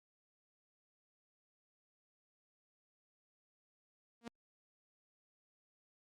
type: tone with exponential growth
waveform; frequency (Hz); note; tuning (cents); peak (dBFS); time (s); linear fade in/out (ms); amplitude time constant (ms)
sawtooth; 233.7; A#3; +5; -36; 4.21-4.28; 2; 15
effects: low-pass 8000 Hz 12 dB/octave + Opus 48 kbps